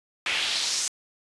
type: noise with band-pass filter sweep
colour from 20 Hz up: pink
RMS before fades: -27 dBFS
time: 0.26-0.88 s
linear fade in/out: 2 ms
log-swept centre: 2400 to 6900 Hz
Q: 2.1
effects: resampled to 24000 Hz